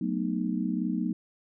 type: chord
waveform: sine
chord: B dominant seventh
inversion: second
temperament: just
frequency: 185.21 / 222.2 / 246.9 / 308.7 Hz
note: F#3 / A3 / B3 / D#4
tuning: +2 / +17 / 0 / -14 cents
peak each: -31 / -32 / -32 / -33 dBFS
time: 0.01-1.13 s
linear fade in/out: 5 ms
effects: none

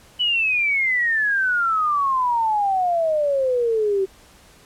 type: exponential sweep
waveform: sine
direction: down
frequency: 2991 to 377.8 Hz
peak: -17 dBFS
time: 0.19-4.06 s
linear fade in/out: 20 ms
effects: pink hiss -50 dBFS RMS until 4.65 s + low-pass 12000 Hz 12 dB/octave

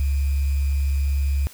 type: tone with sample-and-hold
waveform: sine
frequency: 69.6 Hz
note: C#2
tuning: 8 cents sharp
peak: -18 dBFS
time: 0-1.47 s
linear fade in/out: 0 ms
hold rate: 2450 Hz
effects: white hiss -46 dBFS RMS until 1.53 s

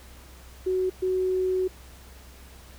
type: tone bursts at uneven times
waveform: sine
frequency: 371.9 Hz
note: F#4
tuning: 9 cents sharp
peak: -22 dBFS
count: 2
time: 0.66-0.9 / 1.02-1.68 s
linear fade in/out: 10 ms
effects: added 64 Hz sine -47 dBFS peak until 2.78 s + pink hiss -51 dBFS RMS until 2.78 s

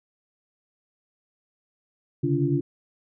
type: tone cluster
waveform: sine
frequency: 135.1 / 144.8 / 287.3 / 345 Hz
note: C#3 / D3 / D4 / F4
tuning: -44 / -24 / -38 / -21 cents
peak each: -26 dBFS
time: 2.23-2.61 s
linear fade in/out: 10 ms
effects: none

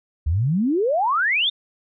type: exponential sweep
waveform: sine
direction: up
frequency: 70.5 to 3711 Hz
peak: -17 dBFS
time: 0.26-1.5 s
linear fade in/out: 10 ms
effects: none

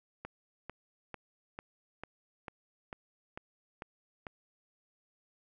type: click train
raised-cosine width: 0.5 ms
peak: -26 dBFS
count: 10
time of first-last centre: 0.25-4.268 s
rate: 2.24 Hz
effects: none

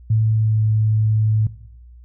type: tone with pitch glide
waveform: sine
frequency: 110 to 108.55 Hz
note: A2 to A2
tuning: 0 to -23 cents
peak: -13 dBFS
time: 0.1-1.47 s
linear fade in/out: 5 ms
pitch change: -23 cents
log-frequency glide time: 0.33-0.64 s
effects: noise-tail reverb RT60 0.9 s tail -18 dB re dry + added 60 Hz sine -40 dBFS peak until 2.04 s

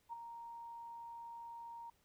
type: tone with ADSR envelope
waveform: sine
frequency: 932.3 Hz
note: A#5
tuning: in tune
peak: -40 dBFS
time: 0.09-1.9 s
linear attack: 38 ms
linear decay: 13 ms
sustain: -7 dB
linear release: 4 ms
effects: pink hiss -75 dBFS RMS until 2.04 s

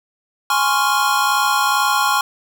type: chord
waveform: square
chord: Db major seventh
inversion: second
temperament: equal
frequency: 830.6 / 1046.5 / 1108.7 / 1396.9 Hz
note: Ab5 / C6 / Db6 / F6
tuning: 0 / 0 / 0 / 0 cents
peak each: -21 dBFS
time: 0.5-2.21 s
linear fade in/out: 2 ms
effects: none

